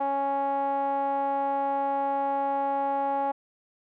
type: tone with low-pass filter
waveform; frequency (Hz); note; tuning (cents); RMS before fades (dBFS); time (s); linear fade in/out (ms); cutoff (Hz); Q
5% pulse; 277.2; C#4; 0; -27; 0-3.32; 10; 760; 8.9
effects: none